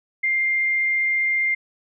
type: tone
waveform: sine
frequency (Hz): 2105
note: C7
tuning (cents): +10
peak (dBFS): -18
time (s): 0.23-1.55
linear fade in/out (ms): 10
effects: none